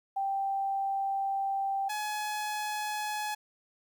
sine / sawtooth tone pair in turn, 784 / 845.2 Hz, G5 / G#5, 0 / +30 cents, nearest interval minor second, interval 130 cents, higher second, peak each -28 dBFS, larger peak neither, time 0.16-1.89 / 1.89-3.35 s, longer first, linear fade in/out 10 ms, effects 11-bit

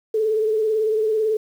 sine tone with vibrato, 434.9 Hz, A4, 20 cents flat, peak -17 dBFS, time 0.14-1.37 s, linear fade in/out 5 ms, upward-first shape triangle, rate 18 Hz, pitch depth 52 cents each way, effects 8-bit

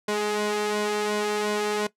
sawtooth tone with flanger, 209.4 Hz, G#3, 15 cents sharp, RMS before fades -26 dBFS, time 0.08-1.87 s, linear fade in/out 5 ms, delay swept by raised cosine 2 to 2.55 ms, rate 2.8 Hz, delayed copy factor +0.75, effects noise-tail reverb RT60 0.1 s tail -18 dB re dry + low-pass 10000 Hz 12 dB/octave

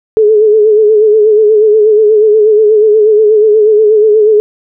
sine tone with vibrato, 428.1 Hz, A4, 47 cents flat, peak -3 dBFS, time 0.17-4.4 s, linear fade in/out 0 ms, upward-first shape sine, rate 8.3 Hz, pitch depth 56 cents each way, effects none

